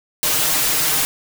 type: noise with comb filter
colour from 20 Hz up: white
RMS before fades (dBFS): -18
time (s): 0.23-1.05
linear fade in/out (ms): 0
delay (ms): 6.5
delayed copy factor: +0.9
effects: none